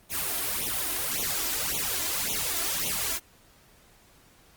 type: noise with flanger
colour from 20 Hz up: white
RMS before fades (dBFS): -29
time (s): 0.09-3.2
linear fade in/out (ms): 50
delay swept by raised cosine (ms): 0.3 to 3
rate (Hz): 1.8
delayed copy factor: +1
effects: pink hiss -58 dBFS RMS until 4.56 s + Opus 32 kbps